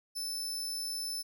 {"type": "tone", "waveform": "sawtooth", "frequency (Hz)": 5274, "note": "E8", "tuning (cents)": 0, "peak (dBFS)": -32, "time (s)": [0.15, 1.23], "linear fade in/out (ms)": 20, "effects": []}